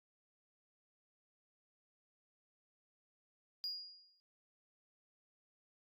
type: tone with exponential decay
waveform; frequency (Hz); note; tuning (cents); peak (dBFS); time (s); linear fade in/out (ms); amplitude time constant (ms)
sine; 4858; D#8; -42; -34; 3.64-4.2; 0; 120
effects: tanh soft clip ceiling -36 dBFS + AAC 48 kbps